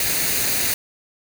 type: noise with comb filter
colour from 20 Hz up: white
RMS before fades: -21 dBFS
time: 0-0.74 s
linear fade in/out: 2 ms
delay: 0.46 ms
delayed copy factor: +0.5
effects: none